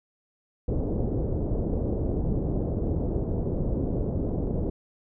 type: low-pass noise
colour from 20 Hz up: pink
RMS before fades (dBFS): -27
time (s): 0.68-4.7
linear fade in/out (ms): 5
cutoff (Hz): 520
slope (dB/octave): 24
effects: none